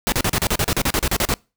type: noise bursts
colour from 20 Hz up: pink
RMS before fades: -19 dBFS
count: 15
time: 0.07-1.339 s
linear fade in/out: 0 ms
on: 51 ms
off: 36 ms
effects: noise-tail reverb RT60 0.3 s tail -26 dB re dry